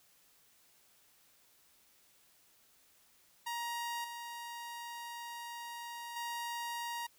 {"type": "tone with level steps", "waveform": "sawtooth", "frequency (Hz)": 943, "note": "A#5", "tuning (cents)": 20, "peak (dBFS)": [-33, -39, -34], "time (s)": [3.46, 7.07], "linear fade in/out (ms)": 10, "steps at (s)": [4.04, 6.16], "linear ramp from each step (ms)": 5, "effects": ["white hiss -67 dBFS RMS until 7.18 s"]}